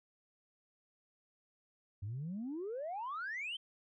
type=exponential sweep; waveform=sine; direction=up; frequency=93.9 to 3183 Hz; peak=-37 dBFS; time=2.02-3.57 s; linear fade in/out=10 ms; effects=tanh soft clip ceiling -35 dBFS